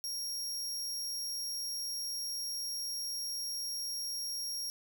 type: tone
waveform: sawtooth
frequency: 5588 Hz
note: F8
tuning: in tune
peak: -33 dBFS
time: 0.04-4.7 s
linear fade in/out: 0 ms
effects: none